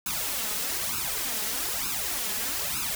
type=noise with flanger; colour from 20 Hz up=white; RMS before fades=-30 dBFS; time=0.06-2.95 s; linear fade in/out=2 ms; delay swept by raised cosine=0.76 to 4.76 ms; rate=1.1 Hz; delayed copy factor=+0.9; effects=none